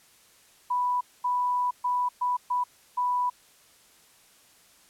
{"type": "tone bursts at uneven times", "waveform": "sine", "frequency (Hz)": 987.8, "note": "B5", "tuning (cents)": 0, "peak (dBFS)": -23, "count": 6, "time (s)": [[0.7, 1.01], [1.24, 1.71], [1.84, 2.09], [2.21, 2.37], [2.5, 2.64], [2.97, 3.3]], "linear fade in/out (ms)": 10, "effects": ["white hiss -58 dBFS RMS until 4.89 s", "low-pass 12000 Hz 12 dB/octave"]}